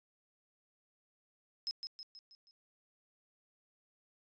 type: tone with echo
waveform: sine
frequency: 5140 Hz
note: E8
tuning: 45 cents flat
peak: -33 dBFS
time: 1.67-1.71 s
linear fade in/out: 0 ms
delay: 160 ms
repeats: 5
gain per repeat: -6 dB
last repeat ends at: 2.51 s
effects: tanh soft clip ceiling -32 dBFS + resampled to 16000 Hz